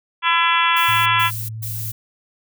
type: harmonic tone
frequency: 336.3 Hz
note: E4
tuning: 35 cents sharp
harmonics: 3 / 4 / 5 / 6 / 7 / 8 / 9 / 10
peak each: -18 / -21 / -24 / -25 / -24 / -23 / -29 / -24 dBFS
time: 0.22-1.31 s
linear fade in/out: 50 ms
type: noise bursts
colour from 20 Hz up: violet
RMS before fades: -29 dBFS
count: 3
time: 0.76-1.92 s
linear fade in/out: 10 ms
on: 300 ms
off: 130 ms
type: tone with vibrato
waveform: sine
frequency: 110.6 Hz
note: A2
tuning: 9 cents sharp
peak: -27 dBFS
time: 0.88-1.92 s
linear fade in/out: 10 ms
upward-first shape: sine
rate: 8.9 Hz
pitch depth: 12 cents each way
effects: none